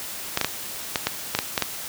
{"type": "clicks", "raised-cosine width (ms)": 0.2, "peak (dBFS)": -3, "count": 9, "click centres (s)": [0.374, 0.413, 0.446, 0.958, 1.07, 1.35, 1.389, 1.578, 1.623], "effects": ["white hiss -34 dBFS RMS until 1.88 s", "high-pass 60 Hz 12 dB/octave"]}